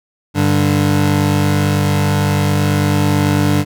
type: tone pair together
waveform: 25% pulse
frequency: 98 / 146.83 Hz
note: G2 / D3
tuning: 0 / 0 cents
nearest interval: perfect fifth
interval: 700 cents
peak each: -11 dBFS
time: 0.34-3.65 s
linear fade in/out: 50 ms
effects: none